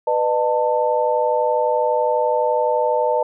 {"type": "tone cluster", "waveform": "sine", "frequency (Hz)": [495.1, 607, 890], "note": ["B4", "D#5", "A5"], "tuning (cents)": [4, -43, 20], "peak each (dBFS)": -20, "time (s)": [0.07, 3.23], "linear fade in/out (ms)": 5, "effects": []}